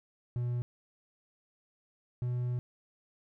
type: tone pair in turn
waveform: triangle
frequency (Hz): 121.6 / 123.08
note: B2 / B2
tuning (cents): -26 / -5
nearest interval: unison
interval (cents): 21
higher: second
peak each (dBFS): -28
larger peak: neither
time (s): 0.36-0.62 / 2.22-2.59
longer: second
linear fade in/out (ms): 0
effects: none